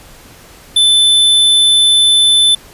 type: tone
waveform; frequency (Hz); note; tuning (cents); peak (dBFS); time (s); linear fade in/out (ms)
square; 3520; A7; 0; -7; 0.76-2.55; 5
effects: pink hiss -39 dBFS RMS until 2.73 s + resampled to 32000 Hz